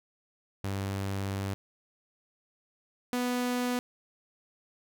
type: tone pair in turn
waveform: sawtooth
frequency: 98 / 246.9 Hz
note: G2 / B3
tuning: 0 / 0 cents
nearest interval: octave + major third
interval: 1600 cents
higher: second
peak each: -27 / -24 dBFS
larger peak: second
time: 0.64-1.54 / 3.13-3.79 s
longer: first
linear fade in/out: 0 ms
effects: none